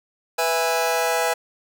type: chord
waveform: sawtooth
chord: E major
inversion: second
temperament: just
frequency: 494.4 / 659.3 / 824.1 Hz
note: B4 / E5 / G#5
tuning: +2 / 0 / -14 cents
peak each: -20 dBFS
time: 0.38-1.34 s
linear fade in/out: 10 ms
effects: none